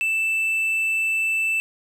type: tone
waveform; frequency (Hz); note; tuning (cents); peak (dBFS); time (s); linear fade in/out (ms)
triangle; 2648; E7; +7; -18; 0.01-1.6; 0
effects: none